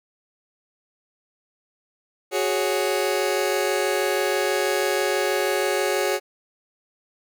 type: chord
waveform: sawtooth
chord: F# suspended second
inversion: none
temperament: just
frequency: 370 / 416.2 / 555 Hz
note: F#4 / G#4 / C#5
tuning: 0 / +4 / +2 cents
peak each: -21 dBFS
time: 2.31-6.2 s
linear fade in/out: 50 ms
effects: none